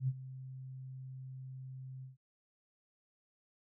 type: tone with ADSR envelope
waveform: sine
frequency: 130.81 Hz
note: C3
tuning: in tune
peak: -28 dBFS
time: 0-2.17 s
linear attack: 80 ms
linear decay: 46 ms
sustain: -16 dB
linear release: 140 ms
effects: none